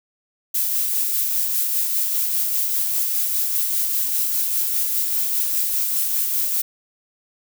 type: noise with tremolo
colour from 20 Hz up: violet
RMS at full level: -20 dBFS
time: 0.54-6.62 s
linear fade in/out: 10 ms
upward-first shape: sine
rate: 5 Hz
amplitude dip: 30%
effects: none